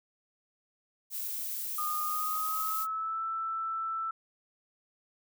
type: noise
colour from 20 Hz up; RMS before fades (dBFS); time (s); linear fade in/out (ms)
violet; -36; 1.1-2.87; 50
type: tone with pitch glide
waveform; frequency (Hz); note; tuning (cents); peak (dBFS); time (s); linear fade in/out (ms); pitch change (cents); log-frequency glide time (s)
sine; 1223 to 1326; D#6 to E6; -30 to +10; -31; 1.78-4.11; 5; +140; 2-3.23
effects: none